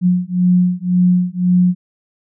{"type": "beating tone pair", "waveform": "sine", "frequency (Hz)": [178.9, 180.8], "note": ["F3", "F#3"], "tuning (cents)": [42, -40], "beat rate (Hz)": 1.9, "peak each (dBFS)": -14, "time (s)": [0.01, 1.75], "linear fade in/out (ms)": 50, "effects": []}